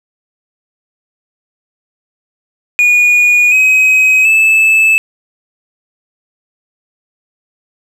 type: tone with pitch steps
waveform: triangle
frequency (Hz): 2449 / 2532 / 2619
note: D#7 / D#7 / E7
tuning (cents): -28 / +30 / -12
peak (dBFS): -4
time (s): 2.79-4.98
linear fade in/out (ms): 0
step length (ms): 730
effects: 7-bit